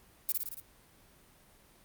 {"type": "noise with echo", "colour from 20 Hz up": "violet", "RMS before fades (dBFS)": -29, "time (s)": [0.29, 0.32], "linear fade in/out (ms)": 0, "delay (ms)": 56, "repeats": 5, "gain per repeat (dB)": -3, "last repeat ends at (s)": 0.6, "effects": ["pink hiss -61 dBFS RMS until 1.84 s", "Opus 32 kbps"]}